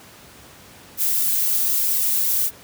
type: noise with flanger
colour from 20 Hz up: violet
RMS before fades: -20 dBFS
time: 0.97-2.51 s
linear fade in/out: 50 ms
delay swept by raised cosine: 1.2 to 4.3 ms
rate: 3.9 Hz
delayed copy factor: -1
effects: pink hiss -45 dBFS RMS until 2.63 s + high-pass 80 Hz 12 dB/octave